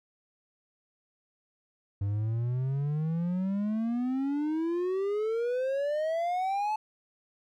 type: exponential sweep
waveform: triangle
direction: up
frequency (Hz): 98 to 872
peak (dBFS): -25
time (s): 2.01-6.76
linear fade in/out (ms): 5
effects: none